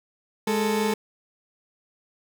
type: tone pair together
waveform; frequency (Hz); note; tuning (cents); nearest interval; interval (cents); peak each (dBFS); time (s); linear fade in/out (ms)
30% pulse; 208.4 / 442.2; G#3 / A4; +6 / +9; octave + minor second; 1303; -22 / -22; 0.47-0.94; 5
effects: none